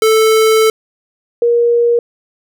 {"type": "tone pair in turn", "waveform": ["square", "sine"], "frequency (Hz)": [440, 473.1], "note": ["A4", "A#4"], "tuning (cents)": [0, 26], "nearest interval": "minor second", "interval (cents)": 126, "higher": "second", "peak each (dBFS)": -8, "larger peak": "neither", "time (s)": [[0.02, 0.7], [1.42, 1.99]], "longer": "first", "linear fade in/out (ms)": 2, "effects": []}